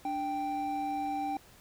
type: tone pair together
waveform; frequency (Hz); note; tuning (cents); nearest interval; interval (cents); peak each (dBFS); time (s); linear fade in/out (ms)
triangle; 293.7 / 784; D4 / G5; 0 / 0; octave + perfect fourth; 1700; -35 / -30; 0.05-1.37; 2
effects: pink hiss -57 dBFS RMS until 1.6 s